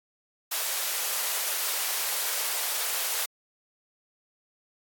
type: high-pass noise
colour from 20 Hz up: white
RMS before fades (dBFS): -29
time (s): 0.51-3.26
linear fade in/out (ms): 10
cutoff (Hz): 490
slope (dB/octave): 24
effects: AAC 64 kbps